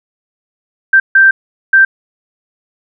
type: tone bursts at uneven times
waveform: sine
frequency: 1568 Hz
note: G6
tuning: in tune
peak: -3 dBFS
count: 3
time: 0.93-1 / 1.15-1.31 / 1.73-1.85 s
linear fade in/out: 5 ms
effects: none